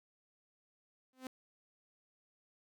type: tone with exponential growth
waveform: sawtooth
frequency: 258.5 Hz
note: C4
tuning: 21 cents flat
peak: -35 dBFS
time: 1.13-1.27 s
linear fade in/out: 2 ms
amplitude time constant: 30 ms
effects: none